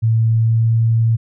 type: tone with pitch glide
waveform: sine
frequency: 112.8 to 113.91 Hz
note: A2 to A#2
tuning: +44 to -40 cents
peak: -11 dBFS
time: 0.02-1.17 s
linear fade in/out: 20 ms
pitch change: +16 cents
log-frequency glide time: 0.31-0.71 s
effects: none